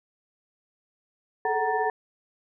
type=tone cluster; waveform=sine; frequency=422.6 / 439.1 / 752 / 937 / 1770 Hz; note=G#4 / A4 / F#5 / A#5 / A6; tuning=+30 / -4 / +28 / +9 / +10 cents; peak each=-34 / -29 / -27 / -28 / -32 dBFS; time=1.45-1.9 s; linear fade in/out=2 ms; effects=none